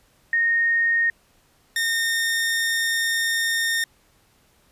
sine / sawtooth tone pair in turn, 1851 / 1829.7 Hz, A#6 / A#6, -13 / -33 cents, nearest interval unison, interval 20 cents, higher first, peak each -17 dBFS, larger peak neither, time 0.33-1.1 / 1.76-3.84 s, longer second, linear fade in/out 2 ms, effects pink hiss -60 dBFS RMS until 4.71 s + resampled to 32000 Hz

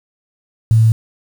sine tone with quantisation, 111.9 Hz, A2, 30 cents sharp, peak -7 dBFS, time 0.71-0.92 s, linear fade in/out 0 ms, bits 6, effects none

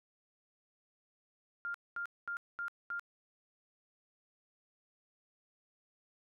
sine tone bursts, 1400 Hz, F6, 4 cents sharp, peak -36 dBFS, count 5, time 1.65-2.995 s, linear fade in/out 0 ms, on 93 ms, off 220 ms, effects none

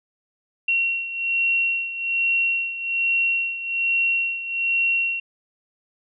sine beating tone pair, 2735 / 2736.2 Hz, F7 / F7, -37 / -36 cents, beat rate 1.2 Hz, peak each -21 / -26 dBFS, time 0.68-5.2 s, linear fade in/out 5 ms, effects none

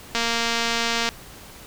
click train, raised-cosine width 0.2 ms, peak -6 dBFS, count 219, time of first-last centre 0.15-1.09 s, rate 232 Hz, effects pink hiss -43 dBFS RMS until 1.66 s

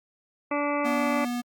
harmonic tone, 289.9 Hz, D4, 22 cents flat, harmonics 1 / 2 / 3 / 4 / 5 / 7 / 8 / 9, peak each -29 / -29 / -33 / -31 / -41 / -35 / -38 / -41 dBFS, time 0.51-1.25 s, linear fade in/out 5 ms
square tone, 242.9 Hz, B3, 29 cents flat, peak -28 dBFS, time 0.84-1.42 s, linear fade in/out 20 ms
effects Opus 48 kbps

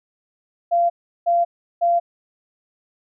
sine tone bursts, 689 Hz, F5, 24 cents flat, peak -14 dBFS, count 3, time 0.71-2 s, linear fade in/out 20 ms, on 190 ms, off 360 ms, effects none

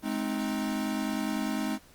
square chord, Ab major, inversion none, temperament equal with one note detuned, 211.3 / 261.6 / 311.1 Hz, Ab3 / C4 / Eb4, +30 / 0 / 0 cents, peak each -33 / -34 / -35 dBFS, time 0.02-1.79 s, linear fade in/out 50 ms, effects pink hiss -57 dBFS RMS until 1.94 s + Opus 32 kbps

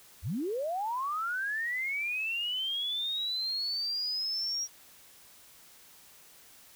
sine linear sweep, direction up, 58.2 to 5700 Hz, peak -30 dBFS, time 0.22-4.68 s, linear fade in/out 50 ms, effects white hiss -56 dBFS RMS until 6.75 s

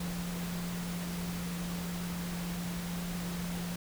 sine tone in noise, 174.61 Hz, F3, in tune, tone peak -35 dBFS, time 0-3.76 s, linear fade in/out 5 ms, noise pink, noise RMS -42 dBFS, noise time 0-3.76 s, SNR +4 dB, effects none

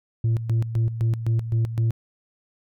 sine tone with tremolo, 113.9 Hz, A#2, 40 cents flat, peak -15 dBFS, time 0.24-1.91 s, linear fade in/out 5 ms, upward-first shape square, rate 3.9 Hz, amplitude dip 75%, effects tanh soft clip ceiling -17 dBFS

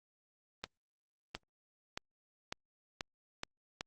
accelerating click train, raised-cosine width 0.2 ms, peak -20 dBFS, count 7, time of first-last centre 0.64-3.809 s, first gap 710 ms, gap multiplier 0.88, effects Opus 24 kbps

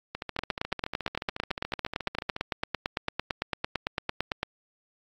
two click trains, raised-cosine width 0.3 ms, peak -17 / -11 dBFS, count 32 / 37, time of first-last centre 0.15-2.364 / 0.39-4.43 s, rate 14 / 8.91 Hz, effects AAC 64 kbps

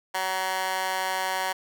15% pulse tone with high-pass filter, 188.1 Hz, F#3, 29 cents sharp, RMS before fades -28 dBFS, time 0.14-1.53 s, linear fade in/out 10 ms, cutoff 1000 Hz, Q 2.2, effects none

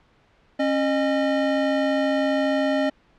square tone pair together, 272.8 / 612.4 Hz, C#4 / D#5, -28 / -28 cents, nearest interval octave + major second, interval 1400 cents, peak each -23 dBFS, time 0.59-2.9 s, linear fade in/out 10 ms, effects pink hiss -59 dBFS RMS until 3.18 s + low-pass 3000 Hz 12 dB/octave

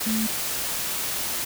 sine tone in noise, 220 Hz, A3, in tune, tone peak -23 dBFS, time 0.06-0.27 s, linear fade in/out 10 ms, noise white, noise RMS -28 dBFS, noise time 0-1.45 s, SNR +2 dB, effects none

